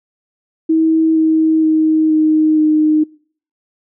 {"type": "tone with pitch steps", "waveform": "sine", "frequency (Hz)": [321, 317.7, 314.4, 311.1, 307.9], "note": ["E4", "D#4", "D#4", "D#4", "D#4"], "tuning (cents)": [-46, 36, 18, 0, -18], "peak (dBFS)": -9, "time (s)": [0.69, 3.04], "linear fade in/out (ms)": 10, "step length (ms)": 470, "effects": ["noise-tail reverb RT60 0.5 s tail -24 dB re dry"]}